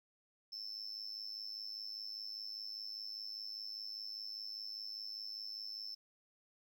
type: tone with amplitude modulation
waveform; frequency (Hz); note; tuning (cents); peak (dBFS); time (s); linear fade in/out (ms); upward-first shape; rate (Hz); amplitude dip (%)
sine; 5300; E8; +9; -37; 0.52-5.95; 10; sine; 105; 90
effects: tanh soft clip ceiling -39 dBFS + 12-bit